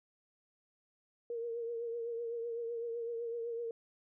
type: tone with vibrato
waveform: sine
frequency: 466.2 Hz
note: A#4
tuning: in tune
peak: -36 dBFS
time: 1.3-3.71 s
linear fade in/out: 2 ms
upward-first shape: triangle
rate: 7.9 Hz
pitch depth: 47 cents each way
effects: none